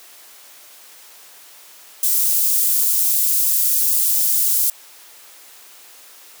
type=high-pass noise; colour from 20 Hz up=white; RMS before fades=-17 dBFS; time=2.03-4.7 s; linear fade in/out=2 ms; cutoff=8600 Hz; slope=12 dB/octave; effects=white hiss -44 dBFS RMS until 6.4 s + high-pass 400 Hz 12 dB/octave